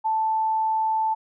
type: tone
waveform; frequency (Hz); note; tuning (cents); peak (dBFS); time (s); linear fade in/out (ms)
sine; 880; A5; 0; -20; 0.04-1.15; 20
effects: none